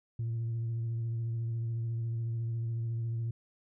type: tone with vibrato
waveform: sine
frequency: 115.2 Hz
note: A#2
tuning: 20 cents flat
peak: -29 dBFS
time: 0.19-3.31 s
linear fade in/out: 5 ms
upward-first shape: triangle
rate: 14 Hz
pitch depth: 28 cents each way
effects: tanh soft clip ceiling -29 dBFS